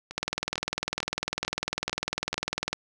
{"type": "two click trains", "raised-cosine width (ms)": 0.2, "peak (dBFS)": [-20, -10], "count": [6, 52], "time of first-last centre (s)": [[0.11, 2.342], [0.18, 2.73]], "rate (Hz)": [2.24, 20], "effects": []}